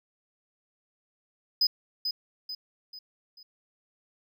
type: tone with echo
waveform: triangle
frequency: 5010 Hz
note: D#8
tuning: 11 cents sharp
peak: -19 dBFS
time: 1.61-1.67 s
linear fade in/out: 5 ms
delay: 440 ms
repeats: 4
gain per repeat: -7 dB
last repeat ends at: 3.43 s
effects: none